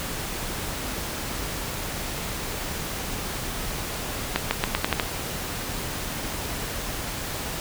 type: accelerating click train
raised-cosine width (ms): 0.3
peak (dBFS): -4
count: 7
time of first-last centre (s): 4.36-4.998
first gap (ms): 150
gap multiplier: 0.86
effects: pink hiss -31 dBFS RMS until 7.6 s